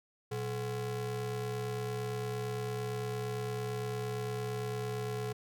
square ring-modulated tone, 153.7 Hz, D#3, 21 cents flat, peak -32 dBFS, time 0.31-5.33 s, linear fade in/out 10 ms, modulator 273 Hz, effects none

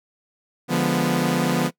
sawtooth chord, D diminished seventh, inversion none, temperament equal, 146.83 / 174.61 / 207.7 / 246.9 Hz, D3 / F3 / Ab3 / Cb4, 0 / 0 / 0 / 0 cents, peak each -22 / -19 / -25 / -19 dBFS, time 0.68-1.71 s, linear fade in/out 50 ms, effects noise-tail reverb RT60 0.1 s tail -21 dB re dry

